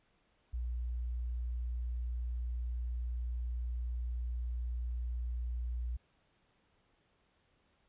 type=tone; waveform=sine; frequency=60 Hz; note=B1; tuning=49 cents flat; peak=-34 dBFS; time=0.53-5.97 s; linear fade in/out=10 ms; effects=pink hiss -73 dBFS RMS until 7.88 s + resampled to 8000 Hz